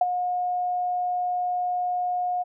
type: tone with ADSR envelope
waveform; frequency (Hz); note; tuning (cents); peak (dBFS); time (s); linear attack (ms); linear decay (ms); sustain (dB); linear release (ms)
sine; 720; F#5; -47; -14; 0.01-2.44; 4; 28; -9; 25
effects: none